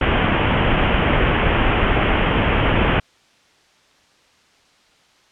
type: low-pass noise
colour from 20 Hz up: pink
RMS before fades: -17 dBFS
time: 0.01-3 s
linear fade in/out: 5 ms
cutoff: 3200 Hz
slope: 96 dB/octave
effects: white hiss -55 dBFS RMS until 5.31 s + low-pass 5000 Hz 12 dB/octave